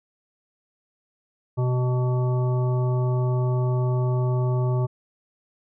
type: harmonic tone with a mistuned harmonic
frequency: 126 Hz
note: B2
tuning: 35 cents sharp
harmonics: 1 / 3 / 5 / 7 / 9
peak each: -20 / -30 / -34 / -37 / -39 dBFS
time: 1.57-4.87 s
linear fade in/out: 20 ms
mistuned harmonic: 5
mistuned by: -28 cents
effects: none